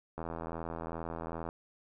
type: click train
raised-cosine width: 1 ms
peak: -25 dBFS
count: 109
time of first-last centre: 0.18-1.489 s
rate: 82.5 Hz
effects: none